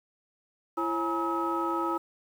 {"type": "tone cluster", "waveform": "sine", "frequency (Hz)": [336.1, 541, 839, 952, 1283], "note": ["E4", "C#5", "G#5", "A#5", "E6"], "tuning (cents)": [34, -42, 17, 36, -47], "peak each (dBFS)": [-30, -38, -35, -34, -30], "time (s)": [0.77, 1.98], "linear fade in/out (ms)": 10, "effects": ["tanh soft clip ceiling -18 dBFS", "9-bit"]}